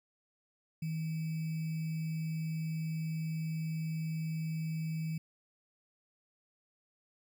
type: tone with sample-and-hold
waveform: sine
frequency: 160 Hz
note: D#3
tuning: 49 cents sharp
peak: -33 dBFS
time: 0.82-5.18 s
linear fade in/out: 5 ms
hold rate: 2450 Hz
effects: none